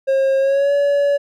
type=tone with pitch glide; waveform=triangle; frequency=538 to 569.3 Hz; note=C5 to C#5; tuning=+48 to +46 cents; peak=-11 dBFS; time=0.07-1.18 s; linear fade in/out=20 ms; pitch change=+98 cents; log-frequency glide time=0.39-0.73 s; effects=none